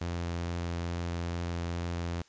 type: tone with vibrato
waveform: sawtooth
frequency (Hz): 85.9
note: F2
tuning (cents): -28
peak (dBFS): -28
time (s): 0.01-2.22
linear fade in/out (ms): 5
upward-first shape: triangle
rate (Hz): 2.3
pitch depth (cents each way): 11
effects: white hiss -62 dBFS RMS until 2.28 s + resampled to 16000 Hz